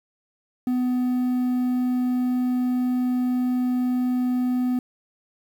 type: tone with quantisation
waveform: triangle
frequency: 250.1 Hz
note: B3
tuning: 22 cents sharp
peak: -18 dBFS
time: 0.67-4.79 s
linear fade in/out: 2 ms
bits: 8
effects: none